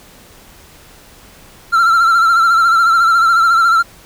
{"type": "tone with vibrato", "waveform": "triangle", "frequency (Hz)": 1355, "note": "E6", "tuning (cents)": 47, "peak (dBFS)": -6, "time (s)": [1.72, 3.83], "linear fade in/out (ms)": 20, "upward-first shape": "sine", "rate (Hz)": 14, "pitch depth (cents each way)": 54, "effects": ["pink hiss -42 dBFS RMS until 4.05 s"]}